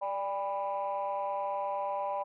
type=chord; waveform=sine; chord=G major; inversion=second; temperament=equal with one note detuned; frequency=587.3 / 801.9 / 987.8 Hz; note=D5 / G5 / B5; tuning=0 / +39 / 0 cents; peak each=-34 dBFS; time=0.01-2.24 s; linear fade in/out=20 ms; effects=tanh soft clip ceiling -25 dBFS